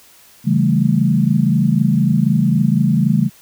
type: chord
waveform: sine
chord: A dominant seventh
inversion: first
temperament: equal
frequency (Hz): 138.59 / 164.81 / 196 / 220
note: C#3 / E3 / G3 / A3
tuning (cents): 0 / 0 / 0 / 0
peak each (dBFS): -17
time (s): 0.44-3.3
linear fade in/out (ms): 50
effects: white hiss -47 dBFS RMS until 3.41 s